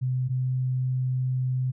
sine tone pair in turn, 127.9 / 128.38 Hz, C3 / C3, -39 / -32 cents, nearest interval unison, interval 7 cents, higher second, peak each -23 dBFS, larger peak neither, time 0.01-0.29 / 0.29-1.72 s, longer second, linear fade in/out 20 ms, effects none

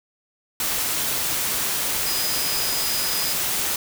sine tone in noise, 4978 Hz, D#8, in tune, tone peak -28 dBFS, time 2.06-3.33 s, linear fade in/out 2 ms, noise white, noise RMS -24 dBFS, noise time 0.6-3.76 s, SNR -7 dB, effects none

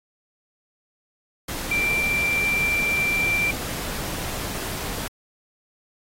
sine tone in noise, 2355 Hz, D7, 4 cents sharp, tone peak -20 dBFS, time 1.71-3.51 s, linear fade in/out 5 ms, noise pink, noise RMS -31 dBFS, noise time 1.48-5.08 s, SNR +8 dB, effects AAC 48 kbps

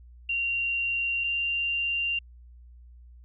sine tone pair in turn, 2763 / 2778 Hz, F7 / F7, -19 / -10 cents, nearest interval unison, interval 9 cents, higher second, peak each -25 dBFS, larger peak neither, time 0.29-1.24 / 1.24-2.19 s, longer neither, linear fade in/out 5 ms, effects added 60 Hz sine -47 dBFS peak until 3.24 s

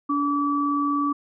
sine tone pair together, 287.8 / 1151 Hz, D4 / D6, -35 / -35 cents, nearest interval 2 octaves, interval 2400 cents, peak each -23 dBFS, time 0.09-1.13 s, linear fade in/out 10 ms, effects none

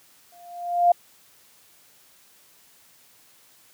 sine tone with exponential growth, 700 Hz, F5, 4 cents sharp, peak -11 dBFS, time 0.32-0.92 s, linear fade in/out 5 ms, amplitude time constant 130 ms, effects white hiss -56 dBFS RMS until 3.73 s + high-pass 80 Hz 12 dB/octave

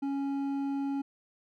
triangle tone with hard clipping, 277.2 Hz, C#4, in tune, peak -31 dBFS, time 0.02-1.02 s, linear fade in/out 10 ms, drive 10 dB, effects none

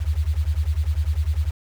sine beating tone pair, 71 / 81 Hz, C#2 / E2, +42 / -30 cents, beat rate 10 Hz, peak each -22 dBFS, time 0-1.51 s, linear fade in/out 20 ms, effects 7-bit

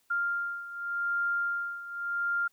sine beating tone pair, 1396.9 / 1397.76 Hz, F6 / F6, 0 / +1 cents, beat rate 0.86 Hz, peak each -30 / -34 dBFS, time 0.1-2.48 s, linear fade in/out 10 ms, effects white hiss -70 dBFS RMS until 2.52 s

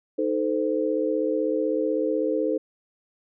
sine chord, A diminished, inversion second, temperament equal with one note detuned, 311.1 / 440 / 516 Hz, Eb4 / A4 / C5, 0 / 0 / -24 cents, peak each -26 dBFS, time 0.18-2.58 s, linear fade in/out 10 ms, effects none

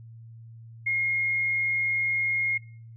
sine tone, 2145 Hz, C7, 42 cents sharp, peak -23 dBFS, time 0.86-2.58 s, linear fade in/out 10 ms, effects noise-tail reverb RT60 0.6 s tail -23 dB re dry + added 114 Hz sine -43 dBFS peak until 2.96 s

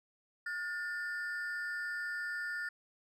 triangle ring-modulated tone, 1608 Hz, G6, 44 cents sharp, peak -31 dBFS, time 0.46-2.69 s, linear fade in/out 5 ms, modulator 175 Hz, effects none

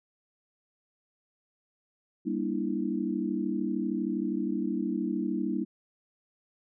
sine chord, E half-diminished seventh, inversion first, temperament just, 197.78 / 237.3 / 296.7 / 329.6 Hz, G3 / Bb3 / D4 / E4, +16 / +31 / +18 / 0 cents, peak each -33 dBFS, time 2.25-5.65 s, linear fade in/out 20 ms, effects none

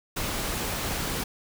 pink noise, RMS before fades -30 dBFS, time 0.16-1.24 s, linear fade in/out 10 ms, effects none

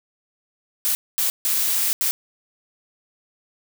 blue noise bursts at uneven times, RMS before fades -21 dBFS, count 4, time 0.85-0.95 / 1.18-1.3 / 1.45-1.93 / 2.01-2.11 s, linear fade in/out 0 ms, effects none

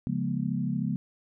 sine chord, C# dominant seventh, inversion none, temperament equal with one note detuned, 138.59 / 174.61 / 207.7 / 241.2 Hz, C#3 / E#3 / G#3 / B3, 0 / 0 / 0 / -41 cents, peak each -32 dBFS, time 0.07-0.96 s, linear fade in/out 0 ms, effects none

